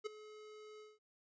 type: tone with ADSR envelope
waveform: square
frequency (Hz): 427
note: G#4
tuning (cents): +48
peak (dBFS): -37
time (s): 0.04-0.99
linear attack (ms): 24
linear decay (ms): 10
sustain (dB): -16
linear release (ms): 190
effects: resampled to 16000 Hz